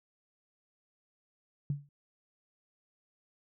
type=tone with exponential decay; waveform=sine; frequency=143.1 Hz; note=D3; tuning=45 cents flat; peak=-26 dBFS; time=1.7-1.89 s; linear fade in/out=2 ms; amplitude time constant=41 ms; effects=none